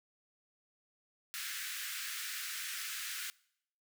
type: high-pass noise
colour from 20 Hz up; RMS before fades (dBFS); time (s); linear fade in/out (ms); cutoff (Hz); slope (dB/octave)
pink; -41; 1.34-3.3; 0; 1400; 48
effects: noise-tail reverb RT60 0.7 s tail -23 dB re dry